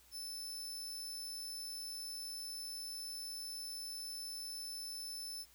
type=tone; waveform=sawtooth; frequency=5274 Hz; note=E8; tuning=in tune; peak=-40 dBFS; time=0.11-5.46 s; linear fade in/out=50 ms; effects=added 60 Hz sine -70 dBFS peak until 5.54 s + white hiss -65 dBFS RMS until 5.54 s